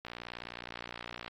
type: click train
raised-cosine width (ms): 0.3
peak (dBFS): -25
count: 74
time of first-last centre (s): 0.05-1.279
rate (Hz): 59.4
effects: AAC 32 kbps